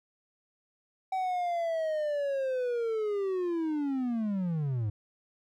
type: linear sweep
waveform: triangle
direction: down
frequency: 763 to 100.2 Hz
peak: -26 dBFS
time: 1.12-4.9 s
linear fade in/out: 5 ms
effects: none